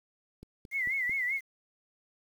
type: click train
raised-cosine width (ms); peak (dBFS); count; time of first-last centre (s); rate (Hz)
3; -34; 4; 0.43-1.095; 4.51
type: tone with vibrato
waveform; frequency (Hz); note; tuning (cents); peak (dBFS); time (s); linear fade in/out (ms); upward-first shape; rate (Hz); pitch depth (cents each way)
sine; 2069; C7; -20; -28; 0.71-1.41; 50; sine; 5.1; 110
effects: 9-bit